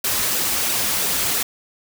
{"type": "noise with flanger", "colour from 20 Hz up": "white", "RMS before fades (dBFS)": -21, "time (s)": [0.04, 1.43], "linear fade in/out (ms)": 5, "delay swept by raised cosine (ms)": [0.92, 6.82], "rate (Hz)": 3, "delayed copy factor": -0.55, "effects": []}